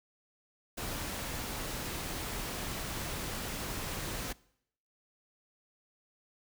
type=noise; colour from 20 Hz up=pink; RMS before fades=-38 dBFS; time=0.77-4.33 s; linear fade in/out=10 ms; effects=noise-tail reverb RT60 0.7 s tail -22 dB re dry